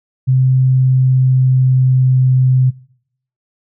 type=tone with pitch glide; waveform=sine; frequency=130 to 129.03 Hz; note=C3 to C3; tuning=-11 to -24 cents; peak=-8 dBFS; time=0.27-2.71 s; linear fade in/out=20 ms; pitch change=-13 cents; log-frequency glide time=0.56-2.31 s; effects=noise-tail reverb RT60 0.7 s tail -23 dB re dry